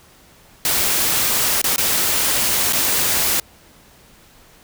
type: noise with dropouts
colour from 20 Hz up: white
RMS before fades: -18 dBFS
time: 0.65-3.4 s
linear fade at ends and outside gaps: 2 ms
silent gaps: 1.617-1.641 / 1.761-1.78 / 2.726-2.731 s
effects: pink hiss -49 dBFS RMS until 4.63 s